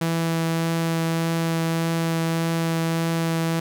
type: tone with vibrato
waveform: sawtooth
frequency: 164.81 Hz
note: E3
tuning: in tune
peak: -17 dBFS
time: 0.01-3.6 s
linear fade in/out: 5 ms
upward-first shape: triangle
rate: 1.7 Hz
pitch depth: 9 cents each way
effects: none